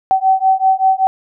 sine beating tone pair, 761 / 766.2 Hz, F#5 / G5, +48 / -40 cents, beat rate 5.2 Hz, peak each -13 dBFS, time 0.11-1.07 s, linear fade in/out 0 ms, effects none

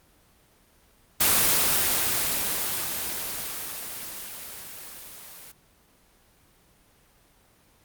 white noise with level ramp, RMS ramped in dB -19 to -45 dBFS, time 1.2-5.52 s, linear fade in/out 10 ms, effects pink hiss -60 dBFS RMS until 7.84 s + Opus 24 kbps

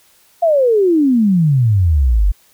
sine exponential sweep, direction down, 700 to 44.44 Hz, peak -9 dBFS, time 0.42-2.32 s, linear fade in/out 10 ms, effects white hiss -52 dBFS RMS until 2.53 s

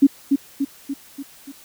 sine tone with echo, 277.2 Hz, C#4, in tune, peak -7 dBFS, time 0.02-0.07 s, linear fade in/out 10 ms, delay 290 ms, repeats 5, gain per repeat -5 dB, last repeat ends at 1.52 s, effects white hiss -47 dBFS RMS until 1.64 s

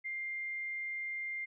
sine tone, 2100 Hz, C7, 6 cents sharp, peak -36 dBFS, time 0.04-1.46 s, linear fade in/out 20 ms, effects none

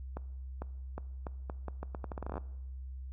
accelerating click train, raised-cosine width 1 ms, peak -25 dBFS, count 19, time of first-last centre 0.17-2.379 s, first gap 450 ms, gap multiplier 0.8, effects noise-tail reverb RT60 1.0 s tail -20 dB re dry + added 65 Hz sine -40 dBFS peak until 3.12 s

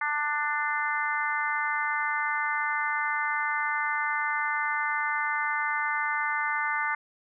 harmonic tone, 296.2 Hz, D4, 15 cents sharp, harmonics 3 / 4 / 5 / 6 / 7, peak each -32 / -32 / -32 / -32 / -32 dBFS, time 0.01-6.95 s, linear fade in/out 5 ms, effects none

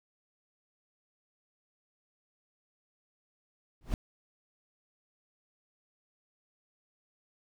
brown noise with exponential growth, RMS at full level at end -27 dBFS, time 3.81-3.94 s, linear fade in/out 1 ms, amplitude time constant 28 ms, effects none

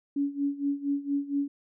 sine tone with tremolo, 282.6 Hz, C#4, 34 cents sharp, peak -23 dBFS, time 0.16-1.48 s, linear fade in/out 5 ms, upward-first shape sine, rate 4.3 Hz, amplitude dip 85%, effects none

